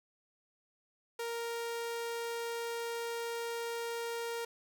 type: tone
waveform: sawtooth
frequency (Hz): 466.2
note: A#4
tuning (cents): 0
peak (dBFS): -32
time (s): 1.19-4.45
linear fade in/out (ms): 5
effects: none